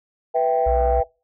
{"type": "chord", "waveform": "sine", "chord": "E minor", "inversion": "second", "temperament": "equal", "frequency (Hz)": [493.9, 659.3, 784], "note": ["B4", "E5", "G5"], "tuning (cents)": [0, 0, 0], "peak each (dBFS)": -20, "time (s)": [0.34, 1.04], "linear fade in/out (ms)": 20}
{"type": "tone", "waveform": "sine", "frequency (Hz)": 60.7, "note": "B1", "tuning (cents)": -29, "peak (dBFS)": -20, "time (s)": [0.66, 1.01], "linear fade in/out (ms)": 10}
{"effects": ["noise-tail reverb RT60 0.3 s tail -24 dB re dry", "tanh soft clip ceiling -9 dBFS"]}